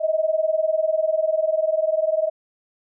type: tone pair together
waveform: sine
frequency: 622.3 / 642.4 Hz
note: D#5 / E5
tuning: 0 / -45 cents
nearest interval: minor second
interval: 55 cents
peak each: -21 dBFS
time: 0-2.3 s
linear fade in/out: 20 ms
effects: none